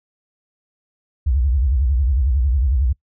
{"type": "tone with vibrato", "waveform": "sine", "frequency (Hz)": 65.41, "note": "C2", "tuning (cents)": 0, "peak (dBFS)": -14, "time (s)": [1.26, 2.93], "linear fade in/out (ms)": 10, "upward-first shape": "sine", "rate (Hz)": 11, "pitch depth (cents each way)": 240, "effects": ["noise-tail reverb RT60 0.1 s tail -22 dB re dry"]}